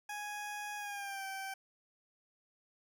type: tone with pitch glide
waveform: 20% pulse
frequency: 831 to 775.4 Hz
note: G#5 to G5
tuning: +1 to -19 cents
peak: -35 dBFS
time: 0.09-1.54 s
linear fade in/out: 5 ms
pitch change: -120 cents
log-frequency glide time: 0.77-1.25 s
effects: none